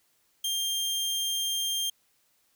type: tone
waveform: sawtooth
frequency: 3192 Hz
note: G7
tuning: 31 cents sharp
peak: -24 dBFS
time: 0.44-1.9 s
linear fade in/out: 5 ms
effects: white hiss -69 dBFS RMS until 2.55 s